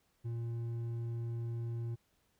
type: tone with hard clipping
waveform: sine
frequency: 116.6 Hz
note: A#2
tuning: 1 cent sharp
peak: -37 dBFS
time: 0.24-1.96 s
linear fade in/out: 20 ms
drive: 5 dB
effects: pink hiss -75 dBFS RMS until 2.39 s